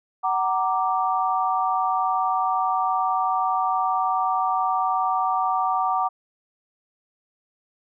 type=chord; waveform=sine; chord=Gb augmented; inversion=none; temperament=equal with one note detuned; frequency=751.2 / 932.3 / 1174.7 Hz; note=Gb5 / Bb5 / D6; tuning=+26 / 0 / 0 cents; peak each=-23 / -26 / -24 dBFS; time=0.23-6.09 s; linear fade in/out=20 ms; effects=none